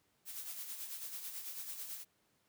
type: noise with tremolo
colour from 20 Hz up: blue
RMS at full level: -43 dBFS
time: 0.25-2.05 s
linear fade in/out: 50 ms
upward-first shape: sine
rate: 9.1 Hz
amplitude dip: 50%
effects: pink hiss -75 dBFS RMS until 2.48 s + high-pass 100 Hz 12 dB/octave